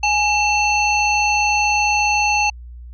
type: ring-modulated tone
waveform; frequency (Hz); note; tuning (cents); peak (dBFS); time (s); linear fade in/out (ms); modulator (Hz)
square; 1759; A6; -1; -12; 0.03-2.5; 5; 924
effects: added 60 Hz sine -33 dBFS peak until 2.93 s + resampled to 16000 Hz